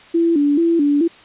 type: tone with vibrato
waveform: sine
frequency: 311.1 Hz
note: D#4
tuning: in tune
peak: -12 dBFS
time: 0.14-1.08 s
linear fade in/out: 10 ms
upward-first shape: square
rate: 2.3 Hz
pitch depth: 130 cents each way
effects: white hiss -44 dBFS RMS until 1.24 s + resampled to 8000 Hz